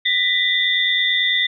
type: tone cluster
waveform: sine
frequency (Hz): 1904 / 1993 / 3423 / 3608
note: A#6 / B6 / A7 / A7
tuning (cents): +36 / +15 / -48 / +43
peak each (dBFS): -27 / -19 / -24 / -19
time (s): 0.05-1.47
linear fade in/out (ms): 10
effects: none